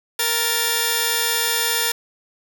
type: tone pair together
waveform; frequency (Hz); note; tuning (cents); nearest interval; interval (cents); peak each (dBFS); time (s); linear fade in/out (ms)
5% pulse; 466.2 / 1758.4; A#4 / A6; 0 / -2; octave + major seventh; 2298; -10; 0.19-1.92; 5
effects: none